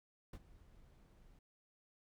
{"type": "noise with ADSR envelope", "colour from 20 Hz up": "brown", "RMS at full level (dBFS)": -45, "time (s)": [0.33, 1.39], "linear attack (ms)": 5, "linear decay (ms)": 48, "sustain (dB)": -18, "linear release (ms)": 3, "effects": []}